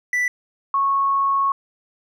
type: tone pair in turn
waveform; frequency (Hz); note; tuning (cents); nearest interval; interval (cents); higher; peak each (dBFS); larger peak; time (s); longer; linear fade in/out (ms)
triangle / sine; 1975.5 / 1101.1; B6 / C#6; 0 / -12; minor seventh; 1012; first; -16; neither; 0.13-0.28 / 0.74-1.52; second; 2
effects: none